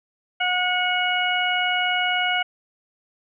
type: harmonic tone with a mistuned harmonic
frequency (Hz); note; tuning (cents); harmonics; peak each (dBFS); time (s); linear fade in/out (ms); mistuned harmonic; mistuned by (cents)
726; F#5; -33; 1 / 2 / 3 / 4; -25 / -25 / -25 / -25; 0.4-2.43; 10; 3; +26
effects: none